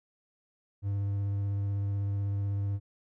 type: tone with vibrato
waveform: triangle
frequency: 100 Hz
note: G2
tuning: 35 cents sharp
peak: -26 dBFS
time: 0.82-2.8 s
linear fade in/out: 50 ms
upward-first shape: square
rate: 16 Hz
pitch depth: 9 cents each way
effects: none